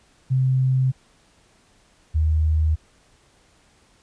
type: tone pair in turn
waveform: sine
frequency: 130.5 / 78.23 Hz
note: C3 / D#2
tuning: -4 / +10 cents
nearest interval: major sixth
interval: 886 cents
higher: first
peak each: -16 dBFS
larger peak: neither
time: 0.3-0.92 / 2.14-2.76 s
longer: neither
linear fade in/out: 20 ms
effects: pink hiss -58 dBFS RMS until 4.02 s + resampled to 22050 Hz